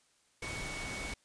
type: tone in noise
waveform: sine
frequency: 2227 Hz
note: C#7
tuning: 7 cents sharp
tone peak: -42 dBFS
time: 0.42-1.14 s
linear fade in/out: 5 ms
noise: pink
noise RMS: -41 dBFS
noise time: 0.42-1.14 s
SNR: -4 dB
effects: white hiss -70 dBFS RMS until 1.24 s + resampled to 22050 Hz